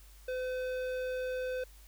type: tone with tanh clipping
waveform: triangle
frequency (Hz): 509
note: C5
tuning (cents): -48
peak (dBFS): -35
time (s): 0.28-1.64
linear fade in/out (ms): 5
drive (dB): 18
effects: added 50 Hz sine -53 dBFS peak until 1.87 s + white hiss -61 dBFS RMS until 1.87 s